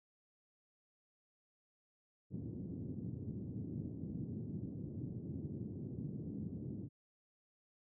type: band-pass noise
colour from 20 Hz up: pink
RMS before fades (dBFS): -44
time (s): 2.3-6.89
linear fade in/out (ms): 50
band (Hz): 100 to 300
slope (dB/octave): 24
effects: none